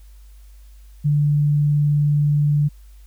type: tone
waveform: sine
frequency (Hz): 146.83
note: D3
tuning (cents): 0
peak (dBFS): -14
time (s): 1.04-2.69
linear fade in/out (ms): 20
effects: added 50 Hz sine -41 dBFS peak until 3.06 s + white hiss -59 dBFS RMS until 3.06 s